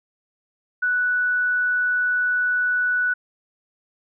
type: tone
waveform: sine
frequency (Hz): 1480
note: F#6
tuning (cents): 0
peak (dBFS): -18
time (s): 0.82-3.14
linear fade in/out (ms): 10
effects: none